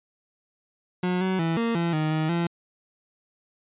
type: tone with pitch steps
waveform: 30% pulse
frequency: 180.8 / 187.6 / 164.6 / 231.2 / 169.4 / 155.1 / 156.7 / 170.4 Hz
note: F#3 / F#3 / E3 / A#3 / E3 / D#3 / D#3 / F3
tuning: -40 / +24 / -2 / -14 / +48 / -5 / +13 / -42 cents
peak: -20 dBFS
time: 1.03-2.47 s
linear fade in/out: 5 ms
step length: 180 ms
effects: resampled to 8000 Hz